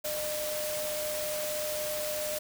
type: tone in noise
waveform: sine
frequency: 606 Hz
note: D#5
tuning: 46 cents flat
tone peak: -33 dBFS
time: 0.04-2.39 s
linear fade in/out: 10 ms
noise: white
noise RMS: -36 dBFS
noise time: 0.04-2.39 s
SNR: 0 dB
effects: none